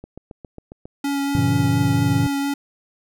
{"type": "click train", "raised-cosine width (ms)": 2, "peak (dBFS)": -23, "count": 7, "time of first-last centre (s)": [0.04, 0.855], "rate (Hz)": 7.36}
{"type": "tone with vibrato", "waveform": "square", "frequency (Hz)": 280.2, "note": "C#4", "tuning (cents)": 19, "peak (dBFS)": -21, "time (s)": [1.04, 2.54], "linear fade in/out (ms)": 5, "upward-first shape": "sine", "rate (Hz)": 4.3, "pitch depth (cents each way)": 10}
{"type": "chord", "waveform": "triangle", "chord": "G diminished seventh", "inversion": "none", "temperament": "just", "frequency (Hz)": [98, 117.6, 141.12, 169.34], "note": ["G2", "Bb2", "Db3", "Fb3"], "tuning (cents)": [0, 16, 31, 47], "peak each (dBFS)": [-22, -19, -21, -22], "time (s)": [1.35, 2.27], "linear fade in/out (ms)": 0}
{"effects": []}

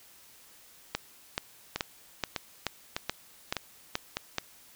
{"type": "two click trains", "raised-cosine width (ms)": 0.2, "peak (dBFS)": [-11, -13], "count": [9, 5], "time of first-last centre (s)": [[0.95, 4.383], [1.76, 4.17]], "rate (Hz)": [2.33, 1.66], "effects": ["white hiss -56 dBFS RMS until 4.75 s"]}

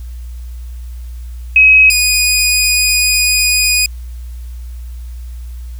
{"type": "tone pair in turn", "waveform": ["sine", "15% pulse"], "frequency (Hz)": [2546, 2476], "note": ["D#7", "D#7"], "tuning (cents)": [39, -9], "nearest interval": "unison", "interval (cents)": 48, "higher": "first", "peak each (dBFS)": -3, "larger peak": "neither", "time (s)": [[1.56, 1.9], [1.9, 3.86]], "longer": "second", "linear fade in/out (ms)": 2, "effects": ["added 60 Hz sine -24 dBFS peak until 5.79 s", "white hiss -48 dBFS RMS until 5.79 s"]}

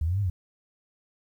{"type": "linear two-way sweep", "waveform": "sine", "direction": "up then down", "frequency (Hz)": [73.42, 104.2, 83.4], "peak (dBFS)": -23, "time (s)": [0.01, 0.3], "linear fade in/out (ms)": 5, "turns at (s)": 0.21, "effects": ["10-bit"]}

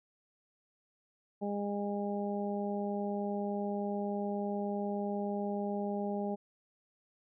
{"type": "harmonic tone", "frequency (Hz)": 203.3, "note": "G#3", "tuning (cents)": -37, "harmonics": [1, 2, 3, 4], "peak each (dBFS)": [-35, -38, -40, -41], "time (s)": [1.41, 6.36], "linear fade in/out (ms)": 20, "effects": []}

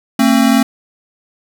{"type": "tone pair together", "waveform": "square", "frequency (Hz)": [225.5, 267.5], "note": ["A3", "C4"], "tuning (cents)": [43, 38], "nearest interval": "minor third", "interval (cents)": 295, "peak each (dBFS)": -12, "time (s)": [0.19, 0.63], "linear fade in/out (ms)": 5, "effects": []}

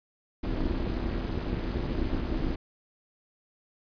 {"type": "noise with amplitude modulation", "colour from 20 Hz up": "brown", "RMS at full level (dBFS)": -26, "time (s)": [0.43, 2.56], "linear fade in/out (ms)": 10, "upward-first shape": "sine", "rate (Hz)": 292, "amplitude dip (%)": 90, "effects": ["resampled to 11025 Hz"]}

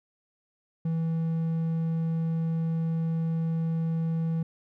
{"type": "tone", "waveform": "triangle", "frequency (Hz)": 163.4, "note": "E3", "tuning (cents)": -15, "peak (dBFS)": -23, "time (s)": [0.85, 4.43], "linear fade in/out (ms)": 5, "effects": []}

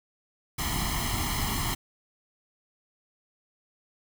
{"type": "noise with comb filter", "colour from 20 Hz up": "pink", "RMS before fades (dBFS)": -29, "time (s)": [0.58, 1.75], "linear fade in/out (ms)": 10, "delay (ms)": 0.97, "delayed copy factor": 0.95, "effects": []}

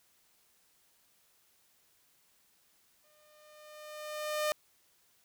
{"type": "tone with exponential growth", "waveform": "sawtooth", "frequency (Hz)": 606, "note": "D#5", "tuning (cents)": -46, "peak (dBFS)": -24, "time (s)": [3.04, 4.52], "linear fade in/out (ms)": 0, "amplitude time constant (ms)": 320, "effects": ["white hiss -69 dBFS RMS until 5.24 s"]}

